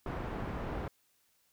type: low-pass noise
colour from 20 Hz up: pink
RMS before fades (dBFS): -38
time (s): 0.06-0.88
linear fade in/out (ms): 2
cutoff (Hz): 1300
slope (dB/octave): 12
effects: white hiss -72 dBFS RMS until 1.52 s